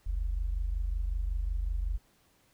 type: tone pair together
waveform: sine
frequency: 44.7 / 70.1 Hz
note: F1 / C#2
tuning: +41 / +20 cents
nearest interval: minor sixth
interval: 779 cents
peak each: -29 / -37 dBFS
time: 0.06-1.98 s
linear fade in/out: 10 ms
effects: pink hiss -67 dBFS RMS until 2.53 s